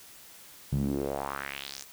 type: tone with band-pass filter sweep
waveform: sawtooth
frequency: 69.3 Hz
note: C#2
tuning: in tune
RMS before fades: -33 dBFS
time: 0.72-1.84 s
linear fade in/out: 5 ms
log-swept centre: 140 to 7100 Hz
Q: 2.9
effects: white hiss -51 dBFS RMS until 1.92 s